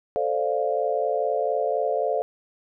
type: chord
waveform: sine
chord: D minor seventh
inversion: second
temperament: equal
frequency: 440 / 523.3 / 587.3 / 698.5 Hz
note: A4 / C5 / D5 / F5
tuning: 0 / 0 / 0 / 0 cents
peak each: -27 dBFS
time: 0.16-2.22 s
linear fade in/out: 0 ms
effects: none